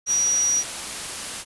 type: tone in noise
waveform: sine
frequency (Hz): 5780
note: F#8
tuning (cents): -41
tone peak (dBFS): -18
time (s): 0.06-0.64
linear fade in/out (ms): 50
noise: white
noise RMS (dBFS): -31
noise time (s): 0.06-1.45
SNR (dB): +10
effects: resampled to 24000 Hz